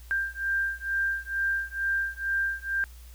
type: beating tone pair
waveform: sine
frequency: 1585 / 1587.2 Hz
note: G6 / G6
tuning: +19 / +21 cents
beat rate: 2.2 Hz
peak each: -29 dBFS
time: 0.11-2.84 s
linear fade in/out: 0 ms
effects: added 60 Hz sine -44 dBFS peak until 3.14 s + white hiss -56 dBFS RMS until 3.14 s